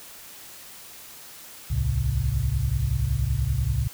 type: tone cluster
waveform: sine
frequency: 62.3 / 72.8 / 108.3 / 133.7 Hz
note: B1 / D2 / A2 / C3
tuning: +16 / -15 / -27 / +38 cents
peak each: -27 dBFS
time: 1.7-3.88 s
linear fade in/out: 10 ms
effects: white hiss -44 dBFS RMS until 3.93 s